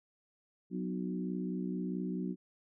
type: harmonic tone with a mistuned harmonic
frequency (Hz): 61.5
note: B1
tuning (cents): -7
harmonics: 3 / 4 / 5 / 6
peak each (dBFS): -36 / -40 / -41 / -44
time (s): 0.7-2.36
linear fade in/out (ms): 50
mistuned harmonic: 4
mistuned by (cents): +22
effects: none